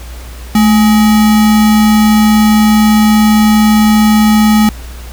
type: tone with sample-and-hold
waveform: sine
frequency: 216.2 Hz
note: A3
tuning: 30 cents flat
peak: -4 dBFS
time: 0.55-4.69 s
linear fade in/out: 2 ms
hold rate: 1050 Hz
effects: added 60 Hz sine -25 dBFS peak until 5.12 s + pink hiss -34 dBFS RMS until 5.12 s